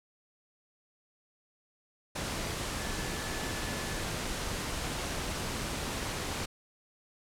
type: tone in noise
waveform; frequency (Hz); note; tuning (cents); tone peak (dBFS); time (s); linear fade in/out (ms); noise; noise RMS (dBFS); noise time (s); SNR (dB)
sine; 1733; A6; -27; -45; 2.79-4.04; 10; pink; -35; 2.15-6.46; -13
effects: low-pass 10000 Hz 12 dB/octave